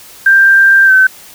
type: tone with pitch glide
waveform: sine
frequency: 1582 to 1531.6 Hz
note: G6 to G6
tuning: +15 to -41 cents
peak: -3 dBFS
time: 0.26-1.07 s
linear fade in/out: 5 ms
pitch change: -56 cents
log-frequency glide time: 0.85-0.92 s
effects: white hiss -36 dBFS RMS until 1.34 s